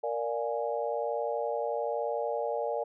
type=chord; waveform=sine; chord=Bb dominant seventh; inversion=none; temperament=equal; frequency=466.2 / 587.3 / 698.5 / 830.6 Hz; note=Bb4 / D5 / F5 / Ab5; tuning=0 / 0 / 0 / 0 cents; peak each=-33 / -33 / -37 / -36 dBFS; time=0.03-2.84 s; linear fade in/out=10 ms; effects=none